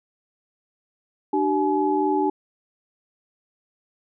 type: tone cluster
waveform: sine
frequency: 299.8 / 383.9 / 849 Hz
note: D4 / G4 / G#5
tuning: +36 / -36 / +38 cents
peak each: -23 dBFS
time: 1.33-2.3 s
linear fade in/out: 5 ms
effects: none